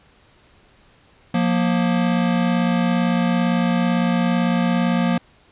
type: tone pair together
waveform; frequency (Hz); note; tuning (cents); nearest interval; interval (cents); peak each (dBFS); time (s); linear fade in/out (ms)
square; 177.58 / 235.4; F3 / A#3; +29 / +17; perfect fourth; 488; -20; 1.34-5.18; 5
effects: pink hiss -54 dBFS RMS until 5.51 s + resampled to 8000 Hz